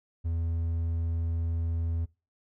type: tone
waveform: triangle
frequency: 83.1 Hz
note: E2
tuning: 15 cents sharp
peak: -25 dBFS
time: 0.24-2.06 s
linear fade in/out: 20 ms
effects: noise-tail reverb RT60 0.3 s tail -23 dB re dry